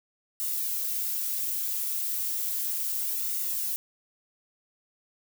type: noise with flanger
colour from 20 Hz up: violet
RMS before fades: -30 dBFS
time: 0.4-3.76 s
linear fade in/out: 0 ms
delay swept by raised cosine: 1.2 to 5.6 ms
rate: 0.34 Hz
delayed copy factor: -0.5
effects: none